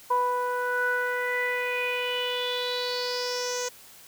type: tone with low-pass filter sweep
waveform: sawtooth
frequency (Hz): 493.9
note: B4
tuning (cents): 0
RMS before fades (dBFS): -28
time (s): 0.1-3.69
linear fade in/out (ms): 10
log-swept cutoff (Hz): 1000 to 6500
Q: 6.8
effects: white hiss -50 dBFS RMS until 4.07 s